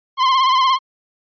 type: tone with vibrato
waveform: 45% pulse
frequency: 1046.5 Hz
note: C6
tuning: in tune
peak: -12 dBFS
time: 0.17-0.79 s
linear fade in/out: 50 ms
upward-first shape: sine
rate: 17 Hz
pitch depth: 55 cents each way
effects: resampled to 11025 Hz